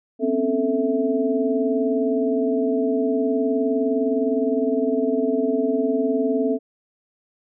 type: tone cluster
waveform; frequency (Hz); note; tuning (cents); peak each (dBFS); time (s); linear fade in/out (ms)
sine; 241.8 / 261.6 / 281.2 / 441.8 / 658; B3 / C4 / C#4 / A4 / E5; -36 / 0 / +25 / +7 / -3; -30 / -22 / -28 / -22 / -28; 0.19-6.59; 50
effects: none